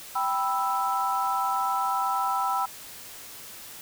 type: chord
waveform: sine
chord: E minor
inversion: first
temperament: equal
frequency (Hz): 784 / 987.8 / 1318.5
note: G5 / B5 / E6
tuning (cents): 0 / 0 / 0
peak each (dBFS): -28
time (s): 0.15-2.66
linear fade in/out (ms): 10
effects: white hiss -43 dBFS RMS until 3.81 s